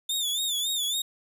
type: tone with vibrato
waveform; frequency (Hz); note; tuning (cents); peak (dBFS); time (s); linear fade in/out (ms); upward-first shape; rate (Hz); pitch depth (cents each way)
sawtooth; 3556; A7; +18; -23; 0.09-1.02; 5; sine; 3.6; 100
effects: none